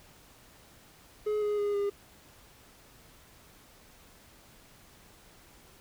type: tone with pitch steps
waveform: triangle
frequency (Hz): 422.9 / 416.6 / 410.4 / 404.3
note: G#4 / G#4 / G#4 / G#4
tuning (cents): +31 / +5 / -21 / -46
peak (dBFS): -25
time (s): 1.26-1.9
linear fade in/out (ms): 10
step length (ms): 160
effects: pink hiss -57 dBFS RMS until 5.8 s